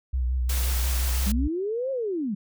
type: tone with vibrato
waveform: sine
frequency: 62.8 Hz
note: B1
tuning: 30 cents sharp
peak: -22 dBFS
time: 0.13-1.48 s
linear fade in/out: 10 ms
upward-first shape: triangle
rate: 5.7 Hz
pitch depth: 67 cents each way
type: noise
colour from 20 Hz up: white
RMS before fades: -32 dBFS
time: 0.49-1.32 s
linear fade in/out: 5 ms
type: linear two-way sweep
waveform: sine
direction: up then down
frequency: 185 to 547 to 185 Hz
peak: -25 dBFS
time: 1.26-2.35 s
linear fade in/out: 10 ms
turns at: 1.91 s
effects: none